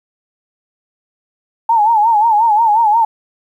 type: tone with vibrato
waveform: sine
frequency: 880 Hz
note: A5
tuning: in tune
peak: -8 dBFS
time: 1.69-3.05 s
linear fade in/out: 5 ms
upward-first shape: sine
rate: 5.6 Hz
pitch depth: 110 cents each way
effects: 8-bit